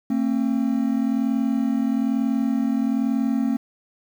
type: tone pair together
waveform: triangle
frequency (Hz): 226.2 / 267.3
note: A3 / C4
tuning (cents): +48 / +37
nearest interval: minor third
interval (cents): 289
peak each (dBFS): -20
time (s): 0.1-3.57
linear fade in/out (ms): 5
effects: 8-bit